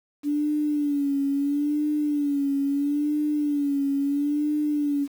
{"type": "tone with vibrato", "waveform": "sine", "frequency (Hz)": 288.7, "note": "D4", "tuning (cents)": -30, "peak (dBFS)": -21, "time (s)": [0.23, 5.08], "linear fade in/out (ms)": 50, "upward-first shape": "sine", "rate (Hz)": 0.75, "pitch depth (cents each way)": 65, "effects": ["8-bit"]}